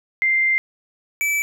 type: tone pair in turn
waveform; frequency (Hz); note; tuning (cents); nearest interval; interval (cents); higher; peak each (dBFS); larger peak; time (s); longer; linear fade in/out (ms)
sine / square; 2092 / 2310; C7 / D7; -1 / -29; major second; 172; second; -15 / -19; first; 0.22-0.58 / 1.21-1.42; first; 0
effects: none